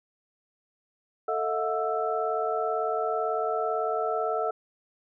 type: tone cluster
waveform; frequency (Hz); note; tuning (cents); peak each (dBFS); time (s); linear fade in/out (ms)
sine; 443.4 / 641 / 719 / 1324; A4 / E5 / F#5 / E6; +13 / -49 / -50 / +7; -30 / -31 / -30 / -32; 1.28-4.51; 5
effects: none